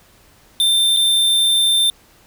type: tone with dropouts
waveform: square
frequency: 3582 Hz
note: A7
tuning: 30 cents sharp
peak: -13 dBFS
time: 0.6-1.9 s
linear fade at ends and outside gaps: 1 ms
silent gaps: 0.965-0.97 s
effects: pink hiss -51 dBFS RMS until 2.26 s